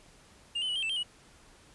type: tone with pitch steps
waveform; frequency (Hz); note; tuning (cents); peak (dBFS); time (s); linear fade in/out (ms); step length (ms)
triangle; 2817 / 3041 / 2936 / 3166 / 2650 / 3155 / 2923; F7 / F#7 / F#7 / G7 / E7 / G7 / F#7; +14 / +47 / -14 / +17 / +9 / +10 / -22; -28; 0.55-1.033; 10; 69
effects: pink hiss -58 dBFS RMS until 1.74 s + resampled to 24000 Hz